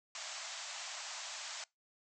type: band-pass noise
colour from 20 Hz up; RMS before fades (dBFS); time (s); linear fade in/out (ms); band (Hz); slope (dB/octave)
white; -45; 0.15-1.64; 2; 590 to 7700; 96
effects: noise-tail reverb RT60 0.2 s tail -24 dB re dry